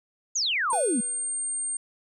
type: exponential sweep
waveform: sine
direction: down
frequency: 7040 to 203.2 Hz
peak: -23 dBFS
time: 0.35-1.01 s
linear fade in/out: 10 ms
type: tone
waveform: sine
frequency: 8700 Hz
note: C#9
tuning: 33 cents flat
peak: -27 dBFS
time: 0.7-1.77 s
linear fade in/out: 2 ms
type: tone with exponential decay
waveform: square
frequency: 493.9 Hz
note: B4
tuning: in tune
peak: -32 dBFS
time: 0.73-1.52 s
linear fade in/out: 0 ms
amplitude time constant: 170 ms
effects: none